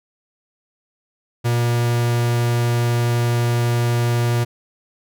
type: tone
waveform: 45% pulse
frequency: 119.2 Hz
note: A#2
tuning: 39 cents sharp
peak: -16 dBFS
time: 1.44-4.45 s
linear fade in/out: 20 ms
effects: none